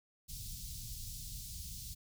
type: band-stop noise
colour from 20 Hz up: pink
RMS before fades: -45 dBFS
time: 0.28-1.95 s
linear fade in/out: 20 ms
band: 140 to 4200 Hz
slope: 24 dB/octave
effects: none